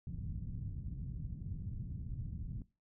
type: low-pass noise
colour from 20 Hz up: white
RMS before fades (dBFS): -42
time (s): 0.07-2.62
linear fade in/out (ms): 2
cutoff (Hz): 150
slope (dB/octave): 24
effects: noise-tail reverb RT60 0.3 s tail -21 dB re dry